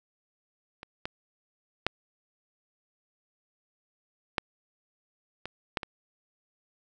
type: clicks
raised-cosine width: 0.3 ms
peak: -25 / -17 / -8 / -9 / -20 / -11 / -19 dBFS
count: 7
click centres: 0.831 / 1.055 / 1.866 / 4.382 / 5.456 / 5.772 / 5.832 s
effects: none